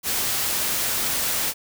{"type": "noise", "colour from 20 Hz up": "white", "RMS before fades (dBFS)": -24, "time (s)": [0.03, 1.54], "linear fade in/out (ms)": 50, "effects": []}